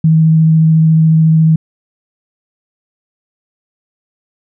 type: tone with vibrato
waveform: sine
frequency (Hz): 159.7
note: D#3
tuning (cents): +45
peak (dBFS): -5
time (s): 0.04-1.56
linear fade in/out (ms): 5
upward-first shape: triangle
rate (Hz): 14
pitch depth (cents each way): 13
effects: none